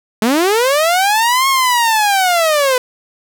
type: linear two-way sweep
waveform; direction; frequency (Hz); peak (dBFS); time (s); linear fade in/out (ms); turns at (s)
sawtooth; up then down; 207.1 to 1093 to 494.4; -7; 0.22-2.78; 2; 1.48
effects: none